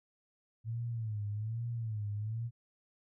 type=tone with vibrato; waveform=sine; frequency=110.4 Hz; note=A2; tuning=6 cents sharp; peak=-34 dBFS; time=0.64-2.51 s; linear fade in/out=50 ms; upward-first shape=sine; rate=1.2 Hz; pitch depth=120 cents each way; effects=none